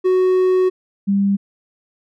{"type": "tone pair in turn", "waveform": ["triangle", "sine"], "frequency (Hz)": [370.4, 198.72], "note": ["F#4", "G3"], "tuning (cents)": [2, 24], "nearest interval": "major seventh", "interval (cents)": 1078, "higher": "first", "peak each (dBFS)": [-10, -13], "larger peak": "first", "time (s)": [[0.04, 0.7], [1.07, 1.37]], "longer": "first", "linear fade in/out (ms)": 20, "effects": []}